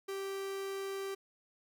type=tone; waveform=45% pulse; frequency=390.4 Hz; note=G4; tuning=7 cents flat; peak=-37 dBFS; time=0.08-1.15 s; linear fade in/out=10 ms; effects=none